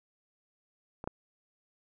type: clicks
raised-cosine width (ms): 1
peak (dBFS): -26 / -19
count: 2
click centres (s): 1.041 / 1.075
effects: none